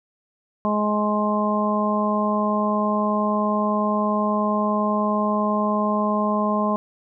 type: harmonic tone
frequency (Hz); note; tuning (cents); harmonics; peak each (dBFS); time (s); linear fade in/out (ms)
210.1; G#3; +20; 1 / 2 / 3 / 4 / 5; -22 / -30 / -25 / -30 / -24; 0.65-6.76; 0
effects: none